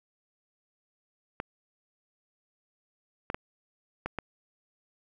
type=clicks; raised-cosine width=0.5 ms; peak=-17 dBFS; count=5; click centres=1.401 / 3.301 / 3.345 / 4.06 / 4.187 s; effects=9-bit